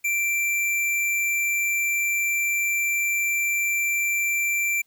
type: tone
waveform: square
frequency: 2351 Hz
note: D7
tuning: 1 cent sharp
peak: -22 dBFS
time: 0.04-4.82 s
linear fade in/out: 10 ms
effects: white hiss -67 dBFS RMS until 4.86 s

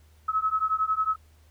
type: beating tone pair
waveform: sine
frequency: 1283 / 1294 Hz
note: E6 / E6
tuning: -47 / -32 cents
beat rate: 11 Hz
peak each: -26 / -26 dBFS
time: 0.28-1.16 s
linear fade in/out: 10 ms
effects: added 77 Hz sine -54 dBFS peak until 1.5 s + pink hiss -64 dBFS RMS until 1.5 s

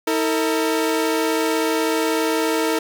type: tone pair together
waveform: sawtooth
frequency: 320.8 / 453 Hz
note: E4 / A#4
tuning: -47 / -50 cents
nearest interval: tritone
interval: 597 cents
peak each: -17 dBFS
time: 0.07-2.79 s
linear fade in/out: 5 ms
effects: none

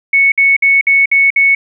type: tone bursts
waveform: sine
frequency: 2212 Hz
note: C#7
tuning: 4 cents flat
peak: -6 dBFS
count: 6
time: 0.13-1.55 s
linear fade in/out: 5 ms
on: 190 ms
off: 56 ms
effects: none

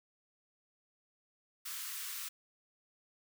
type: high-pass noise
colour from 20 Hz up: white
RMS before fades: -42 dBFS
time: 1.65-2.29 s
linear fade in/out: 10 ms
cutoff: 1100 Hz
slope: 48 dB/octave
effects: none

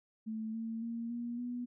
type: tone with pitch steps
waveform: sine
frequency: 220 / 225.8 / 231.7 / 237.8 / 244.1 Hz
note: A3 / A3 / A#3 / A#3 / B3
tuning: 0 / +45 / -10 / +35 / -20 cents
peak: -36 dBFS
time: 0.26-1.66 s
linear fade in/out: 20 ms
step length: 280 ms
effects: none

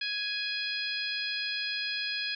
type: harmonic tone with a mistuned harmonic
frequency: 833 Hz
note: G#5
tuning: 5 cents sharp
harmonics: 2 / 3 / 4 / 5 / 6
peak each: -37 / -36 / -37 / -37 / -38 dBFS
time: 0.01-2.35 s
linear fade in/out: 5 ms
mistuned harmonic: 6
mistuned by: -21 cents
effects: none

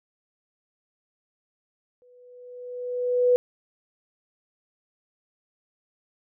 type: tone with exponential growth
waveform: sine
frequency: 493.9 Hz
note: B4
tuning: in tune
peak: -14 dBFS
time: 2.02-3.36 s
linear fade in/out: 0 ms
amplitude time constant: 290 ms
effects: none

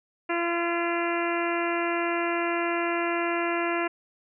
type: harmonic tone with a mistuned harmonic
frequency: 341.7 Hz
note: F4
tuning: 38 cents flat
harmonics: 1 / 2 / 3 / 4 / 5 / 6 / 7 / 8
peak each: -28 / -31 / -33 / -34 / -35 / -36 / -36 / -37 dBFS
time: 0.29-3.88 s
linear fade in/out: 10 ms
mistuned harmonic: 8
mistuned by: +15 cents
effects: none

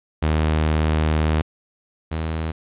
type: tone pair in turn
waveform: sawtooth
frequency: 77.78 / 80.01 Hz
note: D#2 / D#2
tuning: 0 / +49 cents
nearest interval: unison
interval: 49 cents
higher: second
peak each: -13 / -19 dBFS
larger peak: first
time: 0.22-1.42 / 2.11-2.52 s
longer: first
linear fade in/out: 10 ms
effects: resampled to 8000 Hz + 9-bit

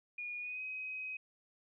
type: tone with pitch glide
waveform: sine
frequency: 2441 to 2526 Hz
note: D#7 to D#7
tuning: -34 to +26 cents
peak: -39 dBFS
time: 0.18-1.17 s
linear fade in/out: 5 ms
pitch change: +60 cents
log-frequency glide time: 0.39-0.62 s
effects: none

